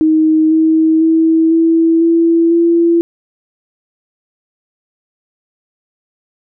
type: tone with pitch steps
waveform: sine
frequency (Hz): 314.4 / 319 / 323.6 / 328.3 / 333.1 / 337.9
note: D#4 / D#4 / E4 / E4 / E4 / E4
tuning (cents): +18 / +43 / -32 / -7 / +18 / +43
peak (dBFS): -7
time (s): 0.01-3.01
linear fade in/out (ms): 0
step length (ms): 500
effects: none